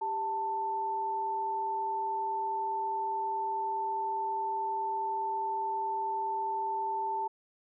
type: tone pair together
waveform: sine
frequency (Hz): 394.8 / 887.6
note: G4 / A5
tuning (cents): +12 / +15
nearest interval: octave + major second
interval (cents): 1403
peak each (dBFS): -40 / -30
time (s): 0.01-7.28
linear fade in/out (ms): 10
effects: none